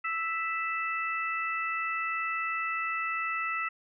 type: harmonic tone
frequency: 659.3 Hz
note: E5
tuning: in tune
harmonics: 2 / 3 / 4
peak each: -32 / -34 / -35 dBFS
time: 0.04-3.69 s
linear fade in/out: 10 ms
effects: none